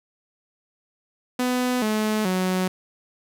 sawtooth tone with pitch steps, 250 / 215.1 / 185.14 Hz, B3 / A3 / F#3, +21 / -39 / +1 cents, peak -17 dBFS, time 1.39-2.68 s, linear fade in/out 5 ms, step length 430 ms, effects none

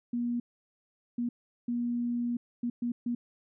sine tone bursts at uneven times, 239.6 Hz, A#3, 48 cents sharp, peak -28 dBFS, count 6, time 0.13-0.4 / 1.18-1.29 / 1.68-2.37 / 2.63-2.7 / 2.82-2.92 / 3.06-3.15 s, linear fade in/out 5 ms, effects none

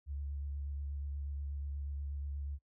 sine tone with vibrato, 70.9 Hz, C#2, 40 cents sharp, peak -37 dBFS, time 0.06-2.59 s, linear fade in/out 50 ms, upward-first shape sine, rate 8.3 Hz, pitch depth 23 cents each way, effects noise-tail reverb RT60 0.1 s tail -24 dB re dry

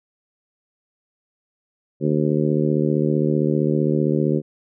harmonic tone, 75.4 Hz, D2, 46 cents sharp, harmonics 2 / 3 / 4 / 5 / 6 / 7, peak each -21 / -23 / -24 / -23 / -28 / -29 dBFS, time 2-4.42 s, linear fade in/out 50 ms, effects none

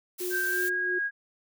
blue noise, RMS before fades -36 dBFS, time 0.18-0.7 s, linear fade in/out 20 ms
sine tone with tremolo, 361.9 Hz, F#4, 38 cents flat, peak -30 dBFS, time 0.2-0.99 s, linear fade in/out 10 ms, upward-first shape sine, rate 2.9 Hz, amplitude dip 60%
sine tone with pitch glide, 1568 to 1640.3 Hz, G6 to G#6, 0 to -22 cents, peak -26 dBFS, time 0.3-1.11 s, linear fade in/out 50 ms, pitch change +78 cents, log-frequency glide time 0.49-0.74 s
effects none

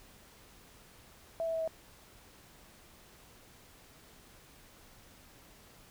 sine tone with pitch steps, 659.3 / 654.4 / 649.5 / 644.6 Hz, E5 / E5 / E5 / E5, 0 / -13 / -26 / -39 cents, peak -31 dBFS, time 1.4-1.676 s, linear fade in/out 0 ms, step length 69 ms, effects pink hiss -58 dBFS RMS until 5.9 s

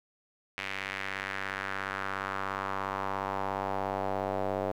square tone with band-pass filter sweep, 48.52 Hz, G1, 17 cents flat, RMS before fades -34 dBFS, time 0.57-4.72 s, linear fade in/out 10 ms, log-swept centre 2300 to 600 Hz, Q 2.2, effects 10-bit

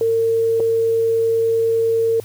sine tone with dropouts, 455 Hz, A#4, 42 cents flat, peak -14 dBFS, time 0.01-2.2 s, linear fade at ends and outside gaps 1 ms, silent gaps 0.599-0.603 s, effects added 108 Hz sine -37 dBFS peak until 2.24 s + white hiss -45 dBFS RMS until 2.24 s

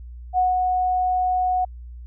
sine tone with ADSR envelope, 734 Hz, F#5, 14 cents flat, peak -15 dBFS, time 0.33-1.65 s, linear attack 50 ms, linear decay 170 ms, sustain -3 dB, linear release 7 ms, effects added 60 Hz sine -35 dBFS peak until 2.06 s

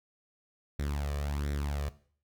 sawtooth tone with flanger, 72 Hz, D2, 34 cents flat, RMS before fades -33 dBFS, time 0.79-1.89 s, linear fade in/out 0 ms, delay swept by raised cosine 0.52 to 1.72 ms, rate 1.4 Hz, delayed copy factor +0.65, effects noise-tail reverb RT60 0.5 s tail -17 dB re dry

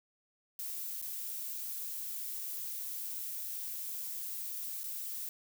violet noise with dropouts, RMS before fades -40 dBFS, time 0.59-5.29 s, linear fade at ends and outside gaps 1 ms, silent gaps 1.016-1.023 / 4.834-4.84 s, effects none

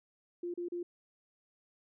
sine tone bursts, 349.2 Hz, F4, in tune, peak -35 dBFS, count 3, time 0.43-0.83 s, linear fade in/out 5 ms, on 110 ms, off 35 ms, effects none

